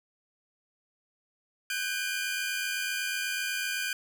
sawtooth tone cluster, 1510 / 1598 / 2423 Hz, F#6 / G6 / D#7, +35 / +33 / -47 cents, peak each -31 dBFS, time 1.7-3.93 s, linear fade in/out 2 ms, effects none

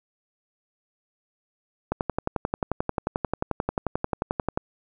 click train, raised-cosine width 1 ms, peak -10 dBFS, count 31, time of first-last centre 1.92-4.575 s, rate 11.3 Hz, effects none

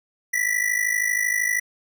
square ring-modulated tone, 1963 Hz, B6, 11 cents flat, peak -18 dBFS, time 0.33-1.6 s, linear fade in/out 10 ms, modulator 26.4 Hz, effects none

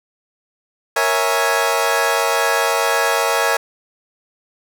20% pulse chord, A# half-diminished seventh, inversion none, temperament equal, 466.2 / 554.4 / 659.3 / 830.6 Hz, A#4 / C#5 / E5 / G#5, 0 / 0 / 0 / 0 cents, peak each -16 dBFS, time 0.96-3.57 s, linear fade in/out 5 ms, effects none

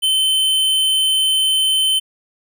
square tone, 3072 Hz, G7, 36 cents flat, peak -14 dBFS, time 0.02-2 s, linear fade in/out 20 ms, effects none

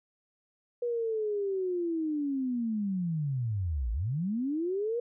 sine linear two-way sweep, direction down then up, 485.8 to 51.8 to 485.8 Hz, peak -28 dBFS, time 0.82-5 s, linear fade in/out 5 ms, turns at 3.92 s, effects none

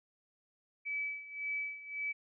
sine tone with tremolo, 2296 Hz, D7, 40 cents flat, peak -33 dBFS, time 0.85-2.13 s, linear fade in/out 20 ms, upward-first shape sine, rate 1.8 Hz, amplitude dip 80%, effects none

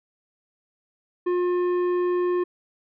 sine tone with tanh clipping, 356.5 Hz, F4, 36 cents sharp, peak -22 dBFS, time 1.26-2.44 s, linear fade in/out 10 ms, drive 10 dB, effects none

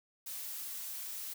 blue noise, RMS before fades -42 dBFS, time 0.26-1.34 s, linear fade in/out 10 ms, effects none

